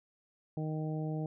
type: harmonic tone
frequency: 155.56 Hz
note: D#3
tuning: in tune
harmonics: 1 / 2 / 3 / 4 / 5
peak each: -34 / -40 / -44 / -46 / -48 dBFS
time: 0.57-1.26 s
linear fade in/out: 2 ms
effects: none